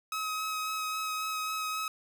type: tone with vibrato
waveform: sawtooth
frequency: 1274 Hz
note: D#6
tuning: 41 cents sharp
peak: -28 dBFS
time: 0.12-1.88 s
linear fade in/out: 2 ms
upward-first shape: sine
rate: 3.7 Hz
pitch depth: 12 cents each way
effects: none